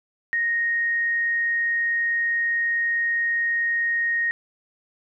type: tone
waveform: sine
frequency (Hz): 1864.7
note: A#6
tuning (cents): 0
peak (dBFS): -20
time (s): 0.33-4.31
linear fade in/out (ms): 0
effects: none